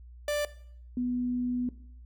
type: tone pair in turn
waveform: 45% pulse / sine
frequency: 589 / 247 Hz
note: D5 / B3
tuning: +5 / 0 cents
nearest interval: octave + minor third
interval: 1505 cents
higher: first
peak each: -27 dBFS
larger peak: neither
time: 0.28-0.45 / 0.97-1.69 s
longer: second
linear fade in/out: 2 ms
effects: noise-tail reverb RT60 0.6 s tail -17 dB re dry + added 60 Hz sine -46 dBFS peak until 2.05 s